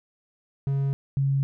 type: tone pair in turn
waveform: triangle / sine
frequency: 137.9 / 137.4 Hz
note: C#3 / C#3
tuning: -9 / -15 cents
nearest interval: unison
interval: 6 cents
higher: first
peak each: -20 dBFS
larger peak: neither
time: 0.67-0.93 / 1.17-1.43 s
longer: neither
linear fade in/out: 0 ms
effects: none